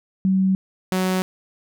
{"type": "tone pair in turn", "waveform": ["sine", "sawtooth"], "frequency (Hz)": [190, 185.88], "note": ["F#3", "F#3"], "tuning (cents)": [46, 8], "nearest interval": "unison", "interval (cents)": 38, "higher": "first", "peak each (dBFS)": -15, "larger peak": "neither", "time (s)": [[0.25, 0.55], [0.92, 1.22]], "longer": "neither", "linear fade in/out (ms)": 0, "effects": []}